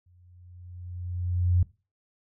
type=tone with exponential growth; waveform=sine; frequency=89 Hz; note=F2; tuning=33 cents sharp; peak=-17 dBFS; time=0.06-1.63 s; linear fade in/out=5 ms; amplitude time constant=340 ms; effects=noise-tail reverb RT60 0.3 s tail -20 dB re dry